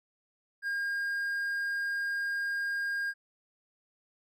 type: tone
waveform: triangle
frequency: 1616 Hz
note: G#6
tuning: 48 cents flat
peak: -28 dBFS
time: 0.62-3.14 s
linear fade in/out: 50 ms
effects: none